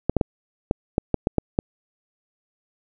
clicks, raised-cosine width 2 ms, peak -5 dBFS, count 9, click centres 0.096 / 0.167 / 0.212 / 0.711 / 0.981 / 1.143 / 1.271 / 1.383 / 1.589 s, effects none

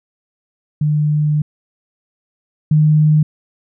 sine tone pair in turn, 150.3 / 152.93 Hz, D3 / D#3, +40 / -30 cents, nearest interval unison, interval 30 cents, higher second, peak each -12 / -8 dBFS, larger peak second, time 0.81-1.42 / 2.71-3.23 s, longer first, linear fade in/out 5 ms, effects none

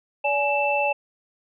sine tone cluster, 574 / 841 / 2655 Hz, D5 / G#5 / E7, -40 / +22 / +12 cents, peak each -24 dBFS, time 0.24-0.93 s, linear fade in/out 10 ms, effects none

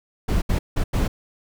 brown noise bursts at uneven times, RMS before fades -20 dBFS, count 4, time 0.28-0.42 / 0.49-0.59 / 0.76-0.84 / 0.93-1.08 s, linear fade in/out 10 ms, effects none

